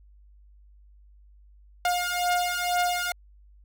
sawtooth beating tone pair, 710 / 712.1 Hz, F5 / F5, +28 / +33 cents, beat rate 2.1 Hz, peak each -23 dBFS, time 1.85-3.12 s, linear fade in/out 2 ms, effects added 50 Hz sine -51 dBFS peak until 3.64 s

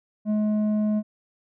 square tone with low-pass filter, 212.3 Hz, G#3, 38 cents sharp, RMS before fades -23 dBFS, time 0.25-1.03 s, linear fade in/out 50 ms, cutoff 460 Hz, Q 1.6, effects none

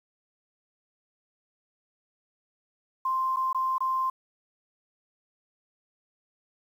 sine tone with dropouts, 1046.5 Hz, C6, in tune, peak -24 dBFS, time 3.05-4.1 s, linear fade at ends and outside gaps 5 ms, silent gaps 3.362-3.368 / 3.53-3.546 / 3.782-3.805 s, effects 9-bit

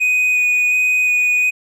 triangle tone with vibrato, 2485 Hz, D#7, 3 cents flat, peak -11 dBFS, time 0-1.51 s, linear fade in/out 20 ms, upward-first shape square, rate 1.4 Hz, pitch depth 8 cents each way, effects none

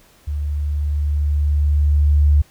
sine tone with level ramp, 73.42 Hz, D2, in tune, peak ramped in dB -20 to -9 dBFS, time 0.27-2.42 s, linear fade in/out 10 ms, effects pink hiss -52 dBFS RMS until 2.5 s

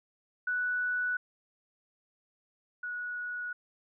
sine tone pair in turn, 1480 / 1463 Hz, F#6 / F#6, 0 / -20 cents, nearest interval unison, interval 20 cents, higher first, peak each -28 / -34 dBFS, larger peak first, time 0.47-1.17 / 2.83-3.53 s, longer neither, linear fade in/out 5 ms, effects none

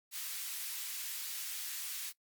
white high-pass noise, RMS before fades -41 dBFS, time 0.11-2.13 s, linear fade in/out 50 ms, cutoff 1800 Hz, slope 12 dB/octave, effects noise-tail reverb RT60 0.1 s tail -20 dB re dry + Opus 48 kbps

